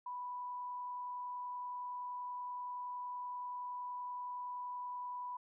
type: tone with frequency modulation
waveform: sine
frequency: 987.8 Hz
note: B5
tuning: in tune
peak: -40 dBFS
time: 0.06-5.37 s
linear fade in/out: 5 ms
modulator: 30.6 Hz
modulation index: 0.24
effects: none